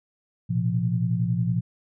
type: tone cluster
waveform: sine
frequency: 115.5 / 126.4 / 173 Hz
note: A#2 / B2 / F3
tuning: -16 / +41 / -16 cents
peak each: -25 / -27 / -25 dBFS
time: 0.49-1.61 s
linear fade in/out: 20 ms
effects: none